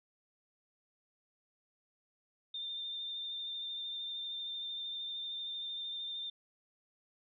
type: tone with vibrato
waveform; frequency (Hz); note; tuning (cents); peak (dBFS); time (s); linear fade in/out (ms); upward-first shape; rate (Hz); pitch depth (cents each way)
sine; 3600; A7; +39; -38; 2.54-6.3; 5; sine; 13; 21
effects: none